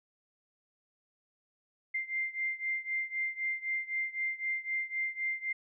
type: beating tone pair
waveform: sine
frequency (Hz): 2093 / 2096.9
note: C7 / C7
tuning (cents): 0 / +3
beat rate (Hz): 3.9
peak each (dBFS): -34 / -36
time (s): 1.94-5.53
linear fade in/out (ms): 10
effects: none